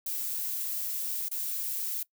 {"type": "noise with dropouts", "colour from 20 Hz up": "violet", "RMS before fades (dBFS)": -33, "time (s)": [0.06, 2.03], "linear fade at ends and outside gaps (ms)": 5, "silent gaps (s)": [1.286, 1.313], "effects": ["noise-tail reverb RT60 0.1 s tail -21 dB re dry"]}